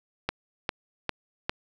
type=click train; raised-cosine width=0.3 ms; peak=-10 dBFS; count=4; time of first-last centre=0.29-1.495 s; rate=2.49 Hz; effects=none